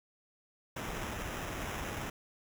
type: noise with sample-and-hold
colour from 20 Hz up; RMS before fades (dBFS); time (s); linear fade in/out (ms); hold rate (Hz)
pink; -39; 0.76-2.1; 5; 4410
effects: none